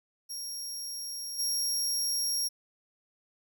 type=tone with level steps; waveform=25% pulse; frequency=5588 Hz; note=F8; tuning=in tune; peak=-31 / -23 dBFS; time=0.29-2.49 s; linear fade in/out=20 ms; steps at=1.38 s; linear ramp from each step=20 ms; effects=none